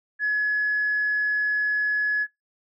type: tone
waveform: sine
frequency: 1695 Hz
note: G#6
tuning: 35 cents sharp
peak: -20 dBFS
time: 0.19-2.27 s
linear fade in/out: 50 ms
effects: noise-tail reverb RT60 0.2 s tail -26 dB re dry + tanh soft clip ceiling -16 dBFS